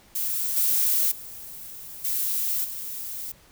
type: noise with level steps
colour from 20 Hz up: violet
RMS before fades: -27 / -22 / -40 / -26 / -34 dBFS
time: 0.15-3.32 s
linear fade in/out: 5 ms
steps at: 0.56 / 1.11 / 2.04 / 2.64 s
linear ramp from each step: 10 ms
effects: pink hiss -55 dBFS RMS until 3.51 s